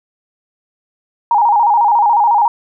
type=tone with vibrato; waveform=sine; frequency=881 Hz; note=A5; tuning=2 cents sharp; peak=-8 dBFS; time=1.31-2.48 s; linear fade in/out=2 ms; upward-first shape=square; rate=14 Hz; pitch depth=110 cents each way; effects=none